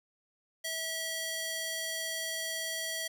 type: tone with high-pass filter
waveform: square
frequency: 649 Hz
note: E5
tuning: 27 cents flat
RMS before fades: -36 dBFS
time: 0.64-3.08 s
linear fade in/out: 10 ms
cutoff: 1800 Hz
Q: 0.53
effects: none